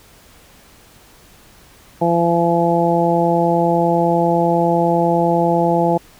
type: harmonic tone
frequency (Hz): 170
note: F3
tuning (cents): -46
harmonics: 1 / 2 / 3 / 4 / 5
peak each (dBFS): -19 / -19 / -19 / -19 / -19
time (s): 2.01-5.98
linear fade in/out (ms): 10
effects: pink hiss -47 dBFS RMS until 6.19 s